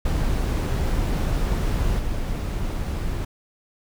brown noise with level steps, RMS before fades -22 / -26 dBFS, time 0.05-3.25 s, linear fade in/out 5 ms, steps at 1.98 s, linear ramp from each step 20 ms, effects none

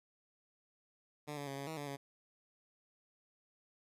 10% pulse tone with pitch steps, 148.4 / 143.1 / 137.6 / 139.3 / 159.6 / 144.5 / 139.5 Hz, D3 / D3 / C#3 / C#3 / D#3 / D3 / C#3, +18 / -45 / -12 / +9 / +44 / -28 / +11 cents, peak -33 dBFS, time 1.27-1.97 s, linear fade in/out 20 ms, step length 100 ms, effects resampled to 32000 Hz

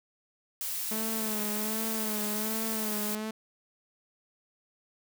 blue noise, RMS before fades -34 dBFS, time 0.61-3.15 s, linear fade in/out 0 ms
sawtooth tone with vibrato, 216.2 Hz, A3, 30 cents flat, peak -29 dBFS, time 0.91-3.31 s, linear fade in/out 5 ms, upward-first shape sine, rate 1.3 Hz, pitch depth 51 cents each way
effects none

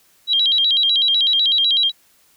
sine tone with vibrato, 3534 Hz, A7, 7 cents sharp, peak -13 dBFS, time 0.27-1.92 s, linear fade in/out 50 ms, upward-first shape square, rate 8 Hz, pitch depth 170 cents each way, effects white hiss -56 dBFS RMS until 2.36 s

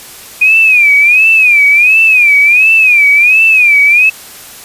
sine tone with vibrato, 2453 Hz, D#7, 25 cents flat, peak -3 dBFS, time 0.41-4.1 s, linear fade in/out 10 ms, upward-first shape sine, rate 1.4 Hz, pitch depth 140 cents each way, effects white hiss -31 dBFS RMS until 4.64 s + resampled to 32000 Hz

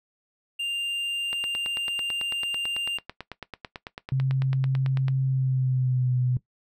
triangle tone, 2794 Hz, F7, in tune, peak -24 dBFS, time 0.59-2.98 s, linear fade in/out 10 ms
click train, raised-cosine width 0.3 ms, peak -19 dBFS, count 35, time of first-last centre 1.33-5.083 s, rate 9.06 Hz
sine tone with pitch glide, 132.9 to 125.66 Hz, C3 to B2, +27 to +30 cents, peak -21 dBFS, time 4.12-6.37 s, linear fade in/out 2 ms, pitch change -97 cents, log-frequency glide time 5.24-6.14 s
effects noise-tail reverb RT60 0.1 s tail -17 dB re dry

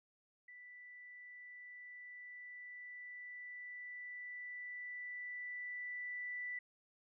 sine tone with level ramp, 1975.5 Hz, B6, in tune, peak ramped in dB -53 to -40 dBFS, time 0.48-6.59 s, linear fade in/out 5 ms, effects none

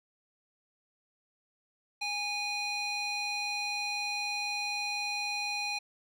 square tone with band-pass filter, 823 Hz, G#5, 16 cents flat, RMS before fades -34 dBFS, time 2.01-5.79 s, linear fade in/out 10 ms, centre 3300 Hz, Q 2.1, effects none

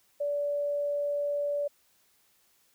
sine tone, 578 Hz, D5, 28 cents flat, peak -27 dBFS, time 0.2-1.68 s, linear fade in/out 10 ms, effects white hiss -67 dBFS RMS until 2.74 s

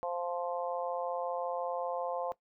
harmonic tone, 174.61 Hz, F3, in tune, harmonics 3 / 4 / 5 / 6, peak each -36 / -38 / -40 / -42 dBFS, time 0.03-2.32 s, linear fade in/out 0 ms, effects noise-tail reverb RT60 0.1 s tail -17 dB re dry

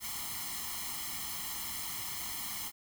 white noise with comb filter, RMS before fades -39 dBFS, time 0-2.72 s, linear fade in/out 50 ms, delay 0.96 ms, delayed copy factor +0.9, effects none

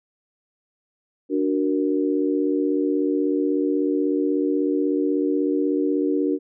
sine chord, D augmented, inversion none, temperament equal, 293.7 / 370 / 466.2 Hz, D4 / F#4 / A#4, 0 / 0 / 0 cents, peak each -21 / -24 / -26 dBFS, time 1.29-6.39 s, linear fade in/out 50 ms, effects none

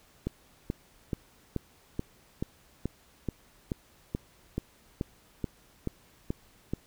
click train, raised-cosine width 3 ms, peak -17 dBFS, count 16, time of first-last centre 0.27-6.736 s, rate 2.32 Hz, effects pink hiss -61 dBFS RMS until 6.86 s

